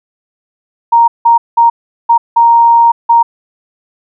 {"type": "tone bursts at uneven times", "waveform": "sine", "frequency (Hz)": 932.3, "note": "A#5", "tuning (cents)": 0, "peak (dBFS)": -3, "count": 6, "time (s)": [[0.92, 1.08], [1.25, 1.38], [1.57, 1.7], [2.09, 2.18], [2.36, 2.92], [3.09, 3.23]], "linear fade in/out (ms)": 10, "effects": []}